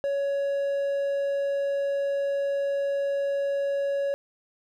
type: tone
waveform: triangle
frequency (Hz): 559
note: C#5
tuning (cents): +14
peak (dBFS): -22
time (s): 0.04-4.14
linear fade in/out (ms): 0
effects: none